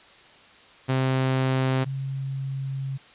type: tone pair in turn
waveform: sawtooth / sine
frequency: 131.3 / 135.23 Hz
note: C3 / C#3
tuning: +6 / -43 cents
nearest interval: minor second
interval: 51 cents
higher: second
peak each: -17 / -27 dBFS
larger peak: first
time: 0.88-1.85 / 1.85-2.98 s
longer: second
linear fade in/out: 20 ms
effects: white hiss -51 dBFS RMS until 3.14 s + resampled to 8000 Hz